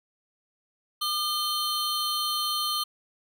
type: tone cluster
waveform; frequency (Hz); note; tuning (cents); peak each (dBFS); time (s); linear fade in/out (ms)
square; 1208 / 3101 / 4222; D6 / G7 / C8; +48 / -19 / +15; -31; 1.01-2.84; 10
effects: none